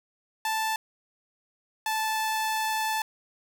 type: tone pair in turn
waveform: sawtooth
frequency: 880 / 875.3 Hz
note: A5 / A5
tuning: 0 / -9 cents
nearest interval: unison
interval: 9 cents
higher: first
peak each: -22 dBFS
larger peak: neither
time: 0.45-0.76 / 1.86-3.02 s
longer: second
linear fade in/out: 2 ms
effects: none